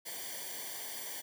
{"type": "noise with comb filter", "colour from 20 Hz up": "white", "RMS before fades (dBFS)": -42, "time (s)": [0.05, 1.22], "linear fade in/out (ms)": 20, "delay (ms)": 0.76, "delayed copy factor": -0.85, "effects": []}